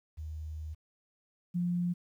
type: tone pair in turn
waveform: sine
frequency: 77.78 / 175.67 Hz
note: D#2 / F3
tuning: 0 / +10 cents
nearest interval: octave + major second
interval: 1410 cents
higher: second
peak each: -37 / -28 dBFS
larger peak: second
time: 0.17-0.75 / 1.54-1.94 s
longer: first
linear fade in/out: 20 ms
effects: 11-bit